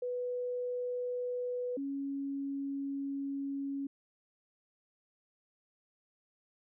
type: tone pair in turn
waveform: sine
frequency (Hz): 493.9 / 277.2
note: B4 / C#4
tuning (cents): 0 / 0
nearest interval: minor seventh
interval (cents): 1000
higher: first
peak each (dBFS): -33 / -34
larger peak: first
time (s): 0.02-1.77 / 1.77-3.87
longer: second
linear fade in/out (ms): 5
effects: none